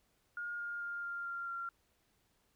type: tone with pitch steps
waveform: sine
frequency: 1423 / 1414 / 1405 / 1396.1 / 1387.3 / 1378.5 Hz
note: F6 / F6 / F6 / F6 / F6 / F6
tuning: +32 / +21 / +10 / -1 / -12 / -23 cents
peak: -38 dBFS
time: 0.37-1.69 s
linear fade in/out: 2 ms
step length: 220 ms
effects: pink hiss -75 dBFS RMS until 2.55 s